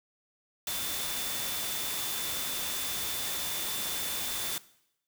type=tone in noise; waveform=sine; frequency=3530 Hz; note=A7; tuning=5 cents sharp; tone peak=-39 dBFS; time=0.67-4.58 s; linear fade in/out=2 ms; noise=white; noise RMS=-34 dBFS; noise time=0.67-4.58 s; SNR=-8 dB; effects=noise-tail reverb RT60 0.8 s tail -19 dB re dry